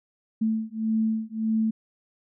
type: beating tone pair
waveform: sine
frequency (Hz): 220 / 221.7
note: A3 / A3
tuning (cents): 0 / +13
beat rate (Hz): 1.7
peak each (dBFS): -26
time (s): 0.41-1.71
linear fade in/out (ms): 10
effects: none